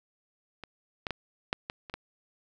clicks, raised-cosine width 0.3 ms, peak -25 / -16 / -16 / -11 / -18 / -27 / -19 dBFS, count 7, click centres 0.637 / 1.068 / 1.107 / 1.529 / 1.699 / 1.898 / 1.94 s, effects none

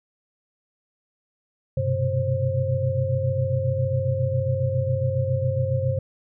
sine tone cluster, 96.8 / 123.9 / 131.2 / 530 Hz, G2 / B2 / C3 / C5, -21 / +6 / +5 / +22 cents, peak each -26 dBFS, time 1.77-5.99 s, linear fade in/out 5 ms, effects none

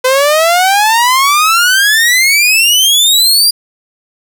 sawtooth exponential sweep, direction up, 505 to 4859 Hz, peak -3 dBFS, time 0.04-3.51 s, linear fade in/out 10 ms, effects none

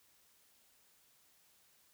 silence, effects white hiss -69 dBFS RMS until 1.93 s

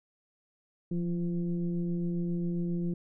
sine tone with frequency modulation, 173.7 Hz, F3, 9 cents flat, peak -28 dBFS, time 0.91-2.94 s, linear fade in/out 5 ms, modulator 170 Hz, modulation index 0.74, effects none

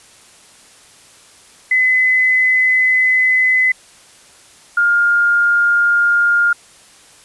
sine tone pair in turn, 2023 / 1411.4 Hz, B6 / F6, +41 / +18 cents, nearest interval tritone, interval 623 cents, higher first, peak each -10 dBFS, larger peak neither, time 1.71-3.72 / 4.77-6.53 s, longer first, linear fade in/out 5 ms, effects white hiss -45 dBFS RMS until 7.24 s + resampled to 24000 Hz

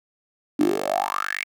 10% pulse tone with high-pass filter sweep, 49 Hz, G1, in tune, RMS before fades -24 dBFS, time 0.59-1.44 s, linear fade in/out 10 ms, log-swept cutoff 280 to 2300 Hz, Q 8.8, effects none

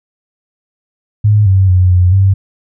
sine tone with pitch steps, 105.1 / 95.6 / 91.4 / 89.9 / 96.8 Hz, G#2 / G2 / F#2 / F#2 / G2, +21 / -43 / -21 / -49 / -21 cents, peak -5 dBFS, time 1.24-2.34 s, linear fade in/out 10 ms, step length 220 ms, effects none

